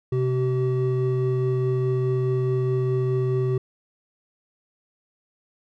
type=tone pair together; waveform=triangle; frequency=128.79 / 381.6 Hz; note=C3 / G4; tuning=-27 / -47 cents; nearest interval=octave + perfect fifth; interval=1880 cents; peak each=-20 / -22 dBFS; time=0.12-3.58 s; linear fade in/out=5 ms; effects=none